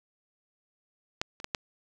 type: clicks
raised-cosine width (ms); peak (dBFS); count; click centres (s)
0.2; -11 / -26 / -16 / -11; 4; 1.215 / 1.401 / 1.444 / 1.548
effects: none